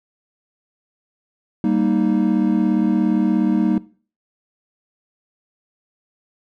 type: chord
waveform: triangle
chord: Eb major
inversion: first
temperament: equal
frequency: 196 / 233.1 / 311.1 Hz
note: G3 / Bb3 / Eb4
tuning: 0 / 0 / 0 cents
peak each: -18 / -17 / -18 dBFS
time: 1.64-3.78 s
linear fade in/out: 2 ms
effects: noise-tail reverb RT60 0.4 s tail -19 dB re dry